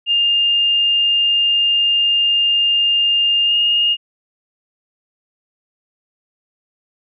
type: tone with pitch glide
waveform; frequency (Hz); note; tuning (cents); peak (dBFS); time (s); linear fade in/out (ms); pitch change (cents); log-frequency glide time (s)
sine; 2812 to 2841; F7 to F7; +11 to +29; -12; 0.06-3.97; 50; +18; 3.45-3.54
effects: none